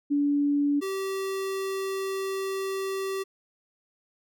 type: tone pair in turn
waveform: sine / square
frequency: 287.5 / 386.5 Hz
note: D4 / G4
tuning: -37 / -24 cents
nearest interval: perfect fourth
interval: 513 cents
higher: second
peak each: -21 / -29 dBFS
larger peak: first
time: 0.1-0.81 / 0.81-3.24 s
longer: second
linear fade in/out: 20 ms
effects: none